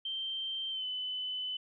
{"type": "tone with pitch glide", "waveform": "sine", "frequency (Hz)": [3136, 3015], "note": ["G7", "F#7"], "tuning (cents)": [0, 32], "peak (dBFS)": -34, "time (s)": [0.05, 1.57], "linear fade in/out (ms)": 5, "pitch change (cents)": -68, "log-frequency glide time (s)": [0.7, 0.86], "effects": []}